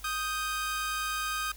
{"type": "tone pair together", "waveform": "sawtooth", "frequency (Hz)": [1244.5, 1568], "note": ["D#6", "G6"], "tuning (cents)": [0, 0], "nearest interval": "major third", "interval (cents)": 400, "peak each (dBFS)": [-28, -32], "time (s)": [0.04, 1.52], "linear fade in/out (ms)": 5, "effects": ["added 50 Hz sine -47 dBFS peak until 1.56 s", "white hiss -52 dBFS RMS until 1.56 s"]}